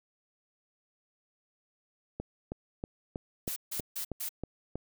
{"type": "click train", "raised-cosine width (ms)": 2, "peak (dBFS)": -22, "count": 9, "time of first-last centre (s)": [2.2, 4.756], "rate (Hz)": 3.13}
{"type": "noise bursts", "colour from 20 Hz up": "blue", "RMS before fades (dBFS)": -36, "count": 4, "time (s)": [3.47, 4.292], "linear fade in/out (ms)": 10, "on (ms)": 93, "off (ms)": 150}
{"effects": []}